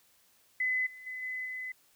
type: tone with level steps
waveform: sine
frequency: 2019 Hz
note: B6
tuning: 38 cents sharp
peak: -27 / -46 / -37 / -34 / -36 dBFS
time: 0.6-1.72 s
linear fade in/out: 5 ms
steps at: 0.86 / 1.06 / 1.22 / 1.45 s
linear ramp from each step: 10 ms
effects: white hiss -66 dBFS RMS until 1.95 s